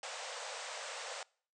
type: band-pass noise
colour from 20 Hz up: pink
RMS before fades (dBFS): -44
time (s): 0.03-1.23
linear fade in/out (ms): 2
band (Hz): 470 to 8600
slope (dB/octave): 96
effects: noise-tail reverb RT60 0.5 s tail -25 dB re dry